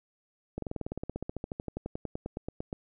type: slowing click train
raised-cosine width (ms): 2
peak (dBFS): -21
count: 29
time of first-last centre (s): 0.58-2.729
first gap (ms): 43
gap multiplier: 1.04
effects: none